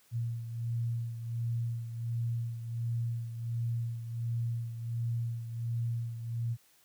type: beating tone pair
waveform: sine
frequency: 116.54 / 117.94 Hz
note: A#2 / A#2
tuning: 0 / +21 cents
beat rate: 1.4 Hz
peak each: -32 / -39 dBFS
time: 0.11-6.57 s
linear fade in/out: 50 ms
effects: white hiss -65 dBFS RMS until 6.84 s + high-pass 60 Hz 12 dB/octave